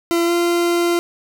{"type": "tone with pitch glide", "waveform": "40% pulse", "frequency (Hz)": [339.8, 344.9], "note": ["F4", "F4"], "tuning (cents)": [-47, -22], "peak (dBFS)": -14, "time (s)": [0.11, 0.99], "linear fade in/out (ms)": 0, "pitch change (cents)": 25, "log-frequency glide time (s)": [0.25, 0.32], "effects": []}